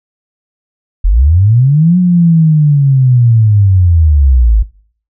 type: linear two-way sweep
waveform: sine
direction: up then down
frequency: 38.64 to 182.7 to 49.62 Hz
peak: -4 dBFS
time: 1.04-4.63 s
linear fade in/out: 10 ms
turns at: 1.98 s
effects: noise-tail reverb RT60 0.5 s tail -21 dB re dry